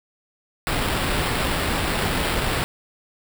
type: noise with sample-and-hold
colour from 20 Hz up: pink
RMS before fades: -23 dBFS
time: 0.67-2.64 s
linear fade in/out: 0 ms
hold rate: 6300 Hz
effects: none